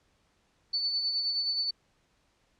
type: tone with tremolo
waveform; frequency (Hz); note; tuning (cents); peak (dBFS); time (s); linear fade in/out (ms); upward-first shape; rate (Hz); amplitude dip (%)
sine; 4491; C#8; +22; -25; 0.73-1.71; 10; sine; 9.5; 40
effects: pink hiss -70 dBFS RMS until 2.59 s + low-pass 7000 Hz 12 dB/octave